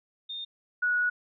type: tone pair in turn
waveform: sine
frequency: 3647 / 1462.9 Hz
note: A#7 / F#6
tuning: -39 / -20 cents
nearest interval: octave + major third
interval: 1581 cents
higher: first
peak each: -34 / -23 dBFS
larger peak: second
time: 0.29-0.45 / 0.82-1.1 s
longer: second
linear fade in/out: 10 ms
effects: none